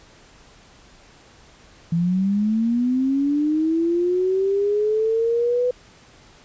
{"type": "linear sweep", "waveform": "sine", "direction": "up", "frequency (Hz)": [164.81, 500], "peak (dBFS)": -17, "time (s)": [1.92, 5.71], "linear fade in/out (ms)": 5, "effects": ["pink hiss -50 dBFS RMS until 6.44 s", "resampled to 16000 Hz"]}